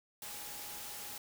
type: tone in noise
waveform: sine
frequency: 827 Hz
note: G#5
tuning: 8 cents flat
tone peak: -56 dBFS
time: 0.22-1.18 s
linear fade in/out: 2 ms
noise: white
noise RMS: -45 dBFS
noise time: 0.22-1.18 s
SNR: -14 dB
effects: none